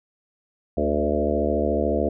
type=harmonic tone with a mistuned harmonic; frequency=73.9 Hz; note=D2; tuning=11 cents sharp; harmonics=1 / 3 / 4 / 5 / 6 / 7 / 8 / 9; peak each=-28 / -28 / -28 / -28 / -28 / -28 / -28 / -28 dBFS; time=0.77-2.09 s; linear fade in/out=5 ms; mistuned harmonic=7; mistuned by=-19 cents; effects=none